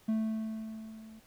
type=tone with level ramp; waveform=triangle; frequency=220 Hz; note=A3; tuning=in tune; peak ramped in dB=-24 to -47 dBFS; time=0.08-1.2 s; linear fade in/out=10 ms; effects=pink hiss -62 dBFS RMS until 1.26 s